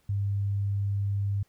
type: tone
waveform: sine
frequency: 100 Hz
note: G2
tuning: 35 cents sharp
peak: -25 dBFS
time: 0.09-1.43 s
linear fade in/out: 5 ms
effects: pink hiss -68 dBFS RMS until 1.48 s